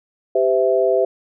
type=chord; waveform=sine; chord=C major; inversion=second; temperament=equal with one note detuned; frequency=392 / 511 / 659.3 Hz; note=G4 / C5 / E5; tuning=0 / -41 / 0 cents; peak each=-18 dBFS; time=0.35-1.05 s; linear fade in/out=5 ms; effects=none